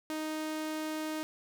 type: tone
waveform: sawtooth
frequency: 311.1 Hz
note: D#4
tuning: in tune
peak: -30 dBFS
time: 0.1-1.23 s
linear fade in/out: 0 ms
effects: none